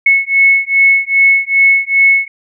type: beating tone pair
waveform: sine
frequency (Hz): 2196 / 2198.5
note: C#7 / C#7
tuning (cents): -17 / -15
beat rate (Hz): 2.5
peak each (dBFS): -10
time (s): 0.06-2.28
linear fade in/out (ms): 5
effects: none